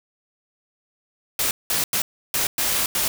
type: noise bursts at uneven times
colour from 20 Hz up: white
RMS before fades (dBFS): -22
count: 6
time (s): 1.39-1.51 / 1.7-1.84 / 1.93-2.02 / 2.34-2.47 / 2.58-2.86 / 2.95-3.08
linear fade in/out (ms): 2
effects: none